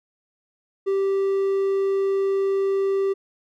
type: tone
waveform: triangle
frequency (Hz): 390.7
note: G4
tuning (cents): -6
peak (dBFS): -17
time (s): 0.86-3.14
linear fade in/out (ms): 20
effects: none